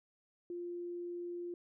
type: tone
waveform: sine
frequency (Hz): 349.2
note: F4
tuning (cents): 0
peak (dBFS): -39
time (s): 0.5-1.54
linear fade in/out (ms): 2
effects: none